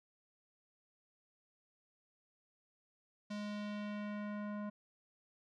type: tone with low-pass filter sweep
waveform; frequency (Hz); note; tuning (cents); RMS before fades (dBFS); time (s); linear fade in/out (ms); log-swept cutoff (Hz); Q
square; 207.7; G#3; 0; -42; 3.3-4.7; 10; 5300 to 1200; 1.2
effects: none